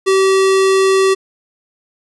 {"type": "tone", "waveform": "square", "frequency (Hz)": 384.2, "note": "G4", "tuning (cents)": -35, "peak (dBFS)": -10, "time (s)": [0.06, 1.15], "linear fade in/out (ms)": 20, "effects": ["resampled to 24000 Hz"]}